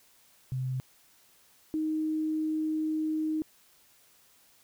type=tone pair in turn; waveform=sine; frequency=129.4 / 312.2 Hz; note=C3 / D#4; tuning=-19 / +6 cents; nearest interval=octave + minor third; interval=1525 cents; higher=second; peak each=-29 / -27 dBFS; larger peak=second; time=0.52-0.8 / 1.74-3.42 s; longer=second; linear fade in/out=0 ms; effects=white hiss -62 dBFS RMS until 4.63 s